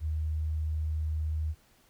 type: tone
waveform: sine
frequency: 77.78 Hz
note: D#2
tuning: in tune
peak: -28 dBFS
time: 0-1.55 s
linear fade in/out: 50 ms
effects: pink hiss -64 dBFS RMS until 1.89 s